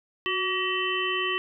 harmonic tone with a mistuned harmonic, 381.5 Hz, G4, 47 cents flat, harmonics 1 / 3 / 5 / 7 / 8, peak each -31 / -31 / -31 / -31 / -31 dBFS, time 0.26-1.38 s, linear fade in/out 0 ms, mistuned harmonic 1, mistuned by -63 cents, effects none

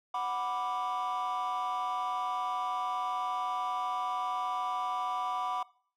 triangle chord, B minor, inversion second, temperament equal, 740 / 987.8 / 1174.7 Hz, F#5 / B5 / D6, 0 / 0 / 0 cents, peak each -32 dBFS, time 0.14-5.63 s, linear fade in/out 5 ms, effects noise-tail reverb RT60 0.5 s tail -22 dB re dry + tanh soft clip ceiling -25 dBFS

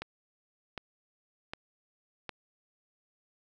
click train, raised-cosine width 0.3 ms, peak -21 dBFS, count 4, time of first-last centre 0.02-2.293 s, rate 1.32 Hz, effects none

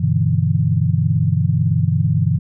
sine chord, E minor seventh, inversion first, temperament equal, 98 / 123.47 / 146.83 / 164.81 Hz, G2 / B2 / D3 / E3, 0 / 0 / 0 / 0 cents, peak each -19 dBFS, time 0-2.39 s, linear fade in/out 10 ms, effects none

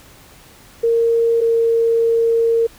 sine tone pair in turn, 462 / 459.4 Hz, A#4 / A#4, -16 / -25 cents, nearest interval unison, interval 9 cents, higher first, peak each -12 dBFS, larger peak neither, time 0.83-1.41 / 1.41-2.67 s, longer second, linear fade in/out 10 ms, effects pink hiss -45 dBFS RMS until 2.78 s

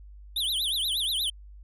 square tone with vibrato, 3472 Hz, A7, 24 cents flat, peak -26 dBFS, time 0.36-1.3 s, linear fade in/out 5 ms, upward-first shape triangle, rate 8.4 Hz, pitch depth 290 cents each way, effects added 50 Hz sine -44 dBFS peak until 1.63 s + resampled to 32000 Hz

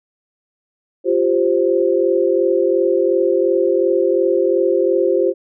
sine chord, F suspended second, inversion none, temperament equal with one note detuned, 349.2 / 392 / 525.1 Hz, F4 / G4 / C5, 0 / 0 / +6 cents, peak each -17 dBFS, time 1.04-5.34 s, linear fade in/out 50 ms, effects none

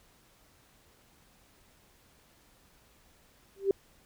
sine tone with exponential growth, 392 Hz, G4, in tune, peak -18 dBFS, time 3.56-3.71 s, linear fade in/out 2 ms, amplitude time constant 32 ms, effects pink hiss -63 dBFS RMS until 4.05 s

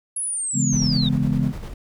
sine linear sweep, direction down, 10660 to 3583 Hz, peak -23 dBFS, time 0.16-1.09 s, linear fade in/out 5 ms
sine chord, C# minor seventh, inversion none, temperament just, 138.59 / 166.31 / 207.9 / 249.5 Hz, C#3 / E3 / G#3 / B3, 0 / +16 / +2 / +18 cents, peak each -22 / -25 / -24 / -24 dBFS, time 0.53-1.53 s, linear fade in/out 50 ms
brown noise with tremolo, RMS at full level -30 dBFS, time 0.72-1.74 s, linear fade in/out 10 ms, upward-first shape square, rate 9.9 Hz, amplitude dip 45%
effects none

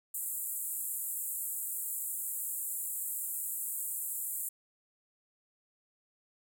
white band-pass noise, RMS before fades -37 dBFS, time 0.14-4.49 s, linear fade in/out 5 ms, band 7400 to 16000 Hz, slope 96 dB/octave, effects none

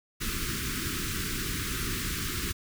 pink band-stop noise, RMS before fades -32 dBFS, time 0.2-2.53 s, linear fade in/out 20 ms, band 400 to 1200 Hz, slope 48 dB/octave, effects none

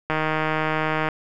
click train, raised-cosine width 0.5 ms, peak -8 dBFS, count 155, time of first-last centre 0.1-1.087 s, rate 156 Hz, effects none

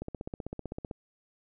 click train, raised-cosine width 2 ms, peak -23 dBFS, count 15, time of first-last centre 0.02-0.912 s, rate 15.7 Hz, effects none

